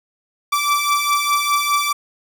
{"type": "beating tone pair", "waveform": "sawtooth", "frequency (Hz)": [1160, 1164.9], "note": ["D6", "D6"], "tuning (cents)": [-22, -14], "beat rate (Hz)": 4.9, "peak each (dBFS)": [-17, -14], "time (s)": [0.52, 1.93], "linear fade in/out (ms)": 10, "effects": []}